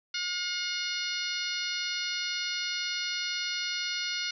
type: harmonic tone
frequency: 718 Hz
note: F5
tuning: 48 cents sharp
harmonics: 2 / 3 / 4 / 5 / 6 / 7 / 8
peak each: -38 / -37 / -38 / -39 / -36 / -38 / -41 dBFS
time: 0.14-4.31 s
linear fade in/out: 5 ms
effects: none